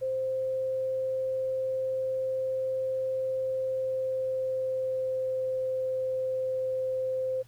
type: tone with pitch glide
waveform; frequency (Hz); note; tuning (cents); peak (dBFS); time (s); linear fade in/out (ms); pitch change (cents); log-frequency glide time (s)
sine; 523.3 to 519.4; C5 to C5; 0 to -13; -27; 0.01-7.43; 20; -13; 3.54-5.46
effects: added 120 Hz sine -53 dBFS peak until 7.47 s + pink hiss -62 dBFS RMS until 7.47 s